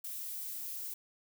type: noise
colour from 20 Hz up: violet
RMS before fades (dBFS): -41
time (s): 0.04-0.94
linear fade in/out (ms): 5
effects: none